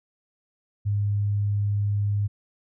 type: tone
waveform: sine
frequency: 102.3 Hz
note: G#2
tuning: 26 cents flat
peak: -21 dBFS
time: 0.85-2.28 s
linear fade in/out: 20 ms
effects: none